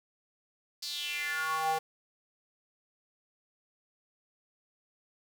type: tone with high-pass filter sweep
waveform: square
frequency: 159 Hz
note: D#3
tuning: 38 cents sharp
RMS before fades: -33 dBFS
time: 0.82-1.79 s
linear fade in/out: 10 ms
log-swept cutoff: 4800 to 640 Hz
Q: 5.1
effects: 9-bit